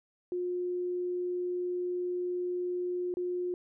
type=tone with dropouts; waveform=sine; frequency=357.7 Hz; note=F4; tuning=41 cents sharp; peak=-30 dBFS; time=0.32-3.54 s; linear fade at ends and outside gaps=1 ms; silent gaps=3.14-3.17 s; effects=none